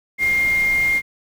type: tone in noise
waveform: sine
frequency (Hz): 2120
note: C7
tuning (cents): +22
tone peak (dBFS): -15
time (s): 0.18-1.02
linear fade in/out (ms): 50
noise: pink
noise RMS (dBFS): -33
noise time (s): 0.18-1.02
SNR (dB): +15
effects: none